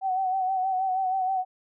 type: tone with vibrato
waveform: sine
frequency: 755 Hz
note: F#5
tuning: 35 cents sharp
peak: -23 dBFS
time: 0.01-1.45 s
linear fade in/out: 50 ms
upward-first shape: sine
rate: 6.3 Hz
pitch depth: 43 cents each way
effects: none